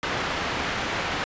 white low-pass noise, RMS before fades -28 dBFS, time 0.03-1.24 s, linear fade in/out 0 ms, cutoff 2200 Hz, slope 12 dB/octave, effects resampled to 16000 Hz

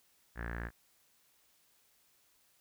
sawtooth tone with low-pass filter, 58 Hz, A#1, 8 cents flat, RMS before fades -40 dBFS, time 0.35-0.71 s, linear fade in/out 50 ms, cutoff 1700 Hz, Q 8.4, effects white hiss -70 dBFS RMS until 2.6 s

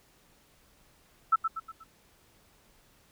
sine tone with echo, 1318.5 Hz, E6, in tune, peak -18 dBFS, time 1.32-1.36 s, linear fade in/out 10 ms, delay 120 ms, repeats 4, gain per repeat -7 dB, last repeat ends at 1.84 s, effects pink hiss -63 dBFS RMS until 3.11 s

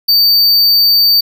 square tone, 4600 Hz, D8, 37 cents flat, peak -7 dBFS, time 0.08-1.21 s, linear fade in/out 10 ms, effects none

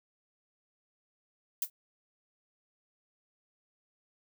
violet noise with exponential decay, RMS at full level -26 dBFS, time 1.62-1.7 s, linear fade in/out 2 ms, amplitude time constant 17 ms, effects none

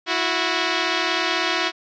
5% pulse tone pair together, 329.6 / 365.6 Hz, E4 / F#4, 0 / -21 cents, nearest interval major second, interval 179 cents, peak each -11 dBFS, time 0.06-1.72 s, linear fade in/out 50 ms, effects resampled to 16000 Hz

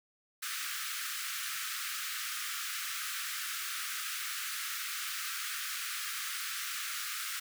pink high-pass noise, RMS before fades -38 dBFS, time 0.42-7.4 s, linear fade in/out 10 ms, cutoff 1200 Hz, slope 96 dB/octave, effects none

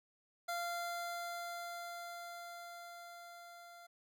25% pulse tone with level ramp, 692 Hz, F5, 16 cents flat, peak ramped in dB -33 to -50 dBFS, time 0.48-3.87 s, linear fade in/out 10 ms, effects none

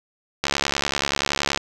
click train, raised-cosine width 0.2 ms, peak -3 dBFS, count 81, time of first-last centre 0.44-1.575 s, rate 70.5 Hz, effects none

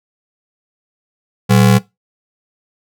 square ring-modulated tone, 154.2 Hz, D#3, 15 cents flat, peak -5 dBFS, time 1.49-1.79 s, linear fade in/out 20 ms, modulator 36.9 Hz, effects noise-tail reverb RT60 0.2 s tail -20 dB re dry

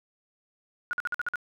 sine tone bursts, 1446 Hz, F#6, 40 cents flat, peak -26 dBFS, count 7, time 0.91-1.357 s, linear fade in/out 0 ms, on 21 ms, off 50 ms, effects none

